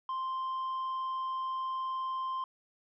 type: tone with tanh clipping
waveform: sine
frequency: 1046.5 Hz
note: C6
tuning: in tune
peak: -33 dBFS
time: 0.09-2.44 s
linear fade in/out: 2 ms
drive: 3 dB
effects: none